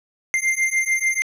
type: beating tone pair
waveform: square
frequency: 2093 / 2099.8 Hz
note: C7 / C7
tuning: 0 / +6 cents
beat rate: 6.8 Hz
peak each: -22 dBFS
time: 0.34-1.22 s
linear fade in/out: 0 ms
effects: low-pass 11000 Hz 12 dB/octave